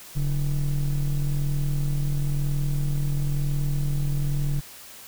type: ring-modulated tone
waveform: triangle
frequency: 81.4 Hz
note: E2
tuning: 21 cents flat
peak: -16 dBFS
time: 0.15-4.61 s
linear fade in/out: 20 ms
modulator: 60.9 Hz
effects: white hiss -44 dBFS RMS until 5.07 s